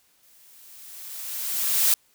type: noise with exponential growth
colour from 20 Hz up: blue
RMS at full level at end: -18 dBFS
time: 0.23-1.94 s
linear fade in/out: 2 ms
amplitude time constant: 370 ms
effects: white hiss -63 dBFS RMS until 2.14 s